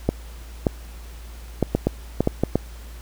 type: clicks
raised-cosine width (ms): 2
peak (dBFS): -4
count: 9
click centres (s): 0.09 / 0.668 / 1.627 / 1.75 / 1.87 / 2.206 / 2.274 / 2.436 / 2.556
effects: added 57 Hz sine -36 dBFS peak until 3.01 s + pink hiss -47 dBFS RMS until 3.01 s

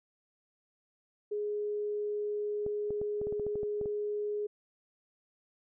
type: tone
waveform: sine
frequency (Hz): 416.7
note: G#4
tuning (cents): +6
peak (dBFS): -31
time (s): 1.31-4.47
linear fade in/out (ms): 10
type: clicks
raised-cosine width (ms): 2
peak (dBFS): -28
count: 12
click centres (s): 2.664 / 2.906 / 3.015 / 3.215 / 3.27 / 3.325 / 3.397 / 3.466 / 3.556 / 3.632 / 3.813 / 3.858
effects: none

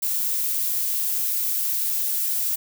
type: noise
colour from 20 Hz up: violet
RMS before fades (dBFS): -24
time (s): 0.02-2.56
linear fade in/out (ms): 10
effects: none

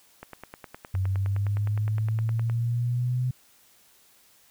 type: click train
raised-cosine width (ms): 0.5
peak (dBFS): -24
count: 23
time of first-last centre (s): 0.23-2.498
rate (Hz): 9.7
type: linear sweep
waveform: sine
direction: up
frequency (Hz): 93.6 to 127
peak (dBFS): -23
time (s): 0.94-3.31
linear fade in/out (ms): 5
effects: white hiss -59 dBFS RMS until 4.5 s

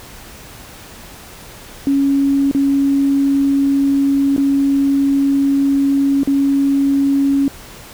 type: tone with dropouts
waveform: sine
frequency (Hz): 277.2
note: C#4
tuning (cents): 0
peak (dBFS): -11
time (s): 1.87-7.48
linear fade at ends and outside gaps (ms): 1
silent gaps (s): 2.513-2.548 / 4.364-4.379 / 6.233-6.274
effects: pink hiss -37 dBFS RMS until 7.93 s

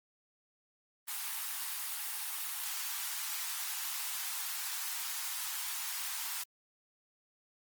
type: high-pass noise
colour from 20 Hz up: white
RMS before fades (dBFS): -38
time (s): 1.07-6.44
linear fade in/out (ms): 20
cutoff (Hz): 790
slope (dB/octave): 48
effects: Opus 24 kbps

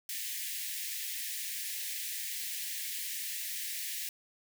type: high-pass noise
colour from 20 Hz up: white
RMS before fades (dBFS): -38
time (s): 0.09-4.09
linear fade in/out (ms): 2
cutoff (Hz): 1700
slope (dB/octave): 96
effects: none

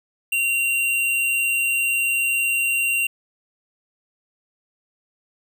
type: tone with amplitude modulation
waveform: square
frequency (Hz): 2761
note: F7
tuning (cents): -20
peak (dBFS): -18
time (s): 0.32-3.07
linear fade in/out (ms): 5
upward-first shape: sine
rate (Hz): 140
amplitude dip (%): 30
effects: none

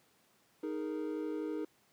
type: chord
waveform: triangle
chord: D# suspended fourth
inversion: none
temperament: just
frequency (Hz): 311.1 / 414.8 / 466.7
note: D#4 / G#4 / A#4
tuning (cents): 0 / -2 / +2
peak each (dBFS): -35 / -39 / -40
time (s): 0.63-1.65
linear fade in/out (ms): 5
effects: pink hiss -69 dBFS RMS until 1.92 s + high-pass 150 Hz 12 dB/octave

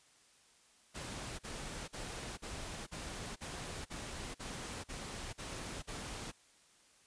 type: noise bursts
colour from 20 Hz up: pink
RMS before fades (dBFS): -44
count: 11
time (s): 0.94-6.32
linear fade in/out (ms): 20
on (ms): 450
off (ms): 43
effects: white hiss -66 dBFS RMS until 7.06 s + resampled to 22050 Hz

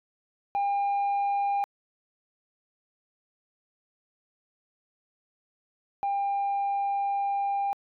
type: tone pair in turn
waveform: sine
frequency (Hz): 803 / 798.6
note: G5 / G5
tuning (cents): +41 / +32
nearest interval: unison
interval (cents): 9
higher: first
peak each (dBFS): -21 / -23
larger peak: first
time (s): 0.55-1.64 / 6.03-7.73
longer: second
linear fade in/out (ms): 0
effects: tanh soft clip ceiling -23 dBFS

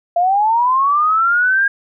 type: linear sweep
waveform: sine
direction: up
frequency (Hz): 678 to 1629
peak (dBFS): -11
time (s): 0.16-1.68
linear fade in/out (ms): 5
effects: none

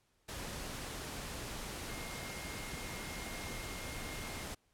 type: tone in noise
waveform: sine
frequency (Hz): 2130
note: C7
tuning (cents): +30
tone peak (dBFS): -50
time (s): 1.89-4.44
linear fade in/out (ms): 10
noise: pink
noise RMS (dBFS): -43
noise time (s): 0.28-4.55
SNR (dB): -10
effects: pink hiss -75 dBFS RMS until 4.73 s + low-pass 12000 Hz 12 dB/octave

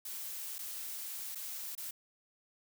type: noise with dropouts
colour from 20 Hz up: blue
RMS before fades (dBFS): -42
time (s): 0.05-1.91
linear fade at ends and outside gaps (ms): 5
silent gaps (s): 0.584-0.589 / 1.349-1.355 / 1.752-1.777
effects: none

